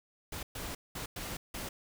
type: noise bursts at uneven times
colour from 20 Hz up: pink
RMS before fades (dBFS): -40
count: 5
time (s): 0.32-0.43 / 0.55-0.75 / 0.95-1.06 / 1.16-1.37 / 1.54-1.69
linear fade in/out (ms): 5
effects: none